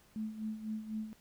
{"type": "tone with tremolo", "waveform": "sine", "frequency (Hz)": 217.3, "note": "A3", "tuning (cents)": -21, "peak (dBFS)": -34, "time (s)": [0.16, 1.13], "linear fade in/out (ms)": 0, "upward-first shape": "sine", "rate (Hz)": 4, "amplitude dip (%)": 70, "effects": ["pink hiss -65 dBFS RMS until 1.2 s"]}